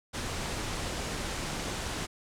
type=low-pass noise; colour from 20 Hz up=pink; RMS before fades=-35 dBFS; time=0.13-2.07 s; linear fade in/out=20 ms; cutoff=9100 Hz; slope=24 dB/octave; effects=none